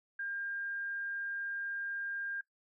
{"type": "tone", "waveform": "sine", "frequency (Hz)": 1604, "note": "G6", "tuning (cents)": 39, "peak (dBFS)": -36, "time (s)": [0.19, 2.41], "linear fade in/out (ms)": 5, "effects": ["noise-tail reverb RT60 0.1 s tail -17 dB re dry"]}